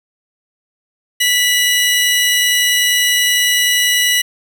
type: tone pair together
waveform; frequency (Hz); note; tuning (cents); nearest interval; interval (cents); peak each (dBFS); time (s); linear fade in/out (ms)
sawtooth; 1975.5 / 2918; B6 / F#7; 0 / -25; perfect fifth; 675; -11; 1.2-4.22; 10
effects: none